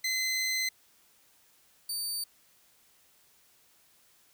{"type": "tone pair in turn", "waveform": "20% pulse", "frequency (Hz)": [2049, 4600], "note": ["C7", "D8"], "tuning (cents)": [-37, -37], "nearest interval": "octave + major second", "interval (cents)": 1400, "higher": "second", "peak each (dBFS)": [-23, -26], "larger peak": "first", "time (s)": [[0.04, 0.69], [1.89, 2.24]], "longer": "first", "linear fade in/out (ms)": 5, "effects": ["white hiss -64 dBFS RMS until 4.33 s"]}